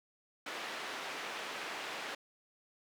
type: band-pass noise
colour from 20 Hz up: white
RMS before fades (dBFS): -42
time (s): 0.46-2.15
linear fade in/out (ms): 5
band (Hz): 320 to 2600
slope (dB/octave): 12
effects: none